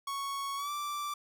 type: tone with pitch glide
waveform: 45% pulse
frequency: 1108.7 to 1170.6 Hz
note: C#6 to D6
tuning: 0 to -6 cents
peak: -34 dBFS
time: 0.07-1.14 s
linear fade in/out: 5 ms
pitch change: +94 cents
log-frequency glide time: 0.56-0.71 s
effects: none